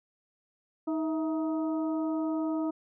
harmonic tone with a mistuned harmonic, 314.8 Hz, D#4, 20 cents sharp, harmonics 1 / 2 / 3 / 4, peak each -28 / -37 / -42 / -44 dBFS, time 0.87-2.71 s, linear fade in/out 10 ms, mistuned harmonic 2, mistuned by +61 cents, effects none

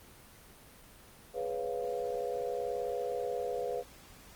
sine chord, C# dominant seventh, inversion second, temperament equal, 415.3 / 493.9 / 554.4 / 698.5 Hz, G#4 / B4 / C#5 / E#5, 0 / 0 / 0 / 0 cents, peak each -39 / -35 / -40 / -40 dBFS, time 1.33-3.84 s, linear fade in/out 50 ms, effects pink hiss -55 dBFS RMS until 4.35 s + Opus 24 kbps

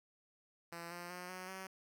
5% pulse tone with pitch steps, 169.8 / 174.57 / 179.48 / 184.53 / 189.72 Hz, F3 / F3 / F3 / F#3 / F#3, -48 / 0 / +48 / -4 / +44 cents, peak -34 dBFS, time 0.72-1.67 s, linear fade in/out 5 ms, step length 190 ms, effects none

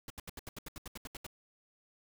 pink noise bursts, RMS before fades -44 dBFS, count 13, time 0.08-1.266 s, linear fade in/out 2 ms, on 22 ms, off 75 ms, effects none

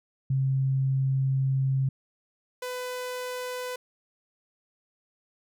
sine / sawtooth tone pair in turn, 133.9 / 500.5 Hz, C3 / B4, +40 / +23 cents, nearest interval octave + major seventh, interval 2283 cents, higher second, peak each -22 / -28 dBFS, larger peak first, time 0.3-1.89 / 2.62-3.76 s, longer first, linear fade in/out 5 ms, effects none

